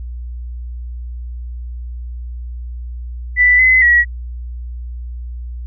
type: tone with pitch steps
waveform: sine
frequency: 1981 / 2034 / 1920 Hz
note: B6 / C7 / B6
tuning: +5 / -50 / -49 cents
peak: -7 dBFS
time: 3.36-4.05 s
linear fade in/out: 50 ms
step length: 230 ms
effects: added 60 Hz sine -24 dBFS peak until 5.66 s